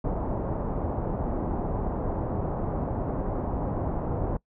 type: low-pass noise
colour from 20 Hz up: pink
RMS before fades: -29 dBFS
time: 0.04-4.37 s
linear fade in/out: 5 ms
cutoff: 910 Hz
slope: 24 dB/octave
effects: noise-tail reverb RT60 0.1 s tail -22 dB re dry